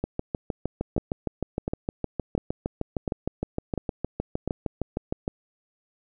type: two click trains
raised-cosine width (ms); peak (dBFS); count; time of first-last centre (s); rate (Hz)
2; -13 / -13; 6 / 35; 0.98-4.477 / 0.04-5.279; 1.43 / 6.49
effects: none